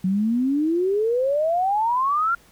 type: exponential sweep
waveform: sine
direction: up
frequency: 181.4 to 1410 Hz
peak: -18 dBFS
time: 0.04-2.35 s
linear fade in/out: 5 ms
effects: pink hiss -54 dBFS RMS until 2.51 s